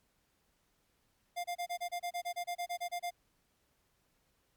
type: tone bursts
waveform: square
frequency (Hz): 702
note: F5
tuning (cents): +9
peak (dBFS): -35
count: 16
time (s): 1.36-3.108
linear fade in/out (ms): 20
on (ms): 83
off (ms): 28
effects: pink hiss -75 dBFS RMS until 4.56 s + MP3 96 kbps